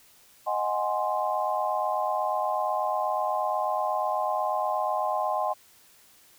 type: chord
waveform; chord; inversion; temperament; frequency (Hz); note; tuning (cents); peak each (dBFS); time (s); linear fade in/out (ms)
sine; Ab dominant seventh; second; equal with one note detuned; 622.3 / 740 / 828.2 / 1046.5; Eb5 / Gb5 / Ab5 / C6; 0 / 0 / -5 / 0; -30; 0.46-5.54; 20
effects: white hiss -57 dBFS RMS until 6.38 s